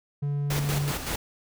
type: tone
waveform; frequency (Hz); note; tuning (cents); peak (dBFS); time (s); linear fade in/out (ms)
triangle; 143.5; D3; -40; -23; 0.22-0.92; 10
type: noise with tremolo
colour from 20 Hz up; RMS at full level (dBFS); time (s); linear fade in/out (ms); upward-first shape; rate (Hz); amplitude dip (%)
pink; -30; 0.5-1.16; 5; square; 5.3; 50
effects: none